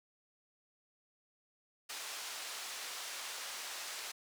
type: band-pass noise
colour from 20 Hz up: white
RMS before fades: -44 dBFS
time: 1.89-4.12 s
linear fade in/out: 10 ms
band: 610 to 6900 Hz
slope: 12 dB/octave
effects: none